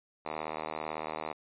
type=tone with band-pass filter; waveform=5% pulse; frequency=78 Hz; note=D#2; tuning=5 cents sharp; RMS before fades=-38 dBFS; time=0.25-1.33 s; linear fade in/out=10 ms; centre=1100 Hz; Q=0.75; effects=resampled to 8000 Hz